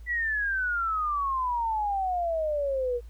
sine exponential sweep, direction down, 1975.5 to 473.3 Hz, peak -25 dBFS, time 0.06-3.01 s, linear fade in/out 50 ms, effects added 56 Hz sine -41 dBFS peak until 3.09 s + pink hiss -64 dBFS RMS until 3.09 s

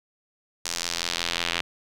sawtooth tone with band-pass filter sweep, 85.5 Hz, F2, 36 cents flat, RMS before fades -29 dBFS, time 0.65-1.61 s, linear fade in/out 5 ms, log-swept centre 6200 to 2900 Hz, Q 1.5, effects none

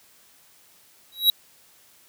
square tone with exponential growth, 3870 Hz, B7, 36 cents flat, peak -11 dBFS, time 1.12-1.3 s, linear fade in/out 2 ms, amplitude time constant 37 ms, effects white hiss -56 dBFS RMS until 2.08 s + high-pass 60 Hz 12 dB/octave

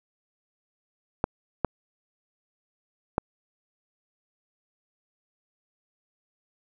clicks, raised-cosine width 1 ms, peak -8 dBFS, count 3, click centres 1.241 / 1.647 / 3.181 s, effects none

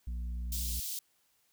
harmonic tone, 59.9 Hz, A#1, 48 cents sharp, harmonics 1 / 3 / 4, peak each -34 / -51 / -57 dBFS, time 0.07-0.8 s, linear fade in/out 5 ms
white high-pass noise, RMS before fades -38 dBFS, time 0.52-0.99 s, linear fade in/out 2 ms, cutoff 3500 Hz, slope 24 dB/octave
effects white hiss -72 dBFS RMS until 1.52 s

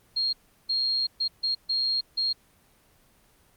sine tone bursts at uneven times, 4242 Hz, C8, 23 cents sharp, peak -23 dBFS, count 6, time 0.16-0.33 / 0.69-1.07 / 1.2-1.28 / 1.43-1.55 / 1.69-2.01 / 2.17-2.33 s, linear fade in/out 10 ms, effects pink hiss -61 dBFS RMS until 3.56 s + Opus 24 kbps

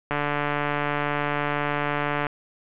click train, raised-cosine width 0.5 ms, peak -10 dBFS, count 316, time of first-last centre 0.11-2.268 s, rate 146 Hz, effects resampled to 8000 Hz + 8-bit

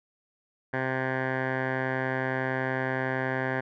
10% pulse tone with low-pass filter, 130.81 Hz, C3, in tune, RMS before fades -29 dBFS, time 0.73-3.61 s, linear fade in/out 10 ms, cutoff 1600 Hz, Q 5, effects none

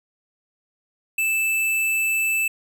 square tone, 2637 Hz, E7, in tune, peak -20 dBFS, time 1.18-2.48 s, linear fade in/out 5 ms, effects none

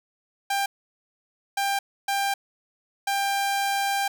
sawtooth tone bursts at uneven times, 794 Hz, G5, 22 cents sharp, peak -19 dBFS, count 4, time 0.5-0.66 / 1.57-1.79 / 2.08-2.34 / 3.07-4.08 s, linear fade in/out 5 ms, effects none

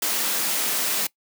white high-pass noise, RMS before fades -24 dBFS, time 0.02-1.07 s, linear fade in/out 5 ms, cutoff 180 Hz, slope 48 dB/octave, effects noise-tail reverb RT60 0.1 s tail -22 dB re dry

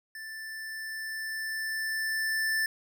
square tone with level ramp, 1765 Hz, A6, 5 cents sharp, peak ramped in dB -40 to -26 dBFS, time 0.15-2.66 s, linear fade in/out 2 ms, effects none

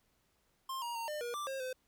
square tone with pitch steps, 1058 / 946 / 921 / 602 / 478.5 / 1177 / 536 / 513 Hz, C6 / A#5 / A#5 / D5 / A#4 / D6 / C5 / C5, +19 / +25 / -21 / +43 / +45 / +3 / +42 / -34 cents, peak -38 dBFS, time 0.69-1.73 s, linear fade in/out 5 ms, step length 130 ms, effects pink hiss -75 dBFS RMS until 1.87 s

